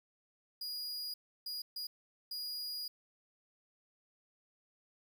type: tone bursts at uneven times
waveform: 45% pulse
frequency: 4882 Hz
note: D#8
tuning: 34 cents flat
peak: -38 dBFS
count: 4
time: 0.61-1.14 / 1.46-1.62 / 1.76-1.87 / 2.31-2.88 s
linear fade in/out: 5 ms
effects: 12-bit